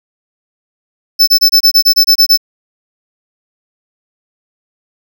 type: tone bursts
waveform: square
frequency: 5274 Hz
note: E8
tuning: in tune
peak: -4 dBFS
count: 11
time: 1.19-2.375 s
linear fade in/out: 20 ms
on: 85 ms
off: 25 ms
effects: none